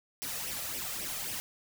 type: noise with flanger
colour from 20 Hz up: white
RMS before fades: -37 dBFS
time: 0.22-1.4 s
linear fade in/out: 0 ms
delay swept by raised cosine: 0.35 to 1.65 ms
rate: 3.7 Hz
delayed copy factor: +0.6
effects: none